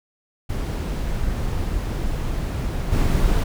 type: noise with level steps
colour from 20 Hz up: brown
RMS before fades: -24 / -18 dBFS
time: 0.49-3.44 s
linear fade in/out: 10 ms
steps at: 2.91 s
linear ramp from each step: 20 ms
effects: none